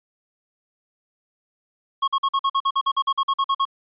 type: tone bursts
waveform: square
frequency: 1093 Hz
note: C#6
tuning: 25 cents flat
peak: -18 dBFS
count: 16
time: 2.02-3.653 s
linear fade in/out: 10 ms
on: 58 ms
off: 47 ms
effects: resampled to 8000 Hz